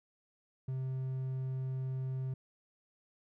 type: tone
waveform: triangle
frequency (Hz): 131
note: C3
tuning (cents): +2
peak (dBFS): -32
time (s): 0.68-2.34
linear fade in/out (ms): 5
effects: none